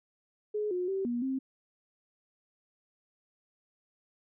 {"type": "tone with pitch steps", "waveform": "sine", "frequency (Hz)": [421.4, 360.6, 386.2, 240.1, 264.9], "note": ["G#4", "F#4", "G4", "B3", "C4"], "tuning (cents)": [25, -45, -26, -49, 22], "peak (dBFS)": -29, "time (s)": [0.54, 1.39], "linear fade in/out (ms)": 10, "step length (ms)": 170, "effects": []}